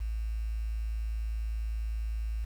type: tone with quantisation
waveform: sine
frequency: 55 Hz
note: A1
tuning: in tune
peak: -30 dBFS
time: 0-2.45 s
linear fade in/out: 10 ms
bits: 9
effects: none